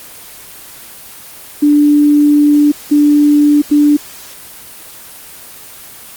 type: tone bursts at uneven times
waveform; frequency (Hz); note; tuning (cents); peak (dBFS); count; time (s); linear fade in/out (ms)
sine; 293.7; D4; 0; -5; 3; 1.62-2.72 / 2.91-3.62 / 3.71-3.97; 10
effects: white hiss -33 dBFS RMS until 6.16 s + Opus 24 kbps